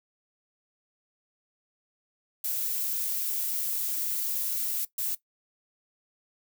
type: noise bursts at uneven times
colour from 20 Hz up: violet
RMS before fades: -30 dBFS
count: 2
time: 2.44-4.85 / 4.98-5.15 s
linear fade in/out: 5 ms
effects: noise-tail reverb RT60 0.1 s tail -17 dB re dry